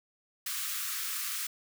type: high-pass noise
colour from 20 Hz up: white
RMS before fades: -35 dBFS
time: 0.46-1.47 s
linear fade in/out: 5 ms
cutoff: 1100 Hz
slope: 96 dB/octave
effects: none